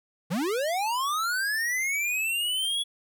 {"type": "linear sweep", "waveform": "square", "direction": "up", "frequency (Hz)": [146.83, 3395], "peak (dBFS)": -26, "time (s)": [0.3, 2.84], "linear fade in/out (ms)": 20, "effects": []}